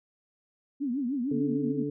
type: tone with vibrato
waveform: sine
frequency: 261.6 Hz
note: C4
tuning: in tune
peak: -27 dBFS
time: 0.8-1.84 s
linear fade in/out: 20 ms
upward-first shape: triangle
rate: 6.6 Hz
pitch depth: 230 cents each way
type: harmonic tone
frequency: 144.8 Hz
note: D3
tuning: 24 cents flat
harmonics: 1 / 2 / 3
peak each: -36 / -31 / -34 dBFS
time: 1.31-1.9 s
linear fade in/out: 5 ms
effects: none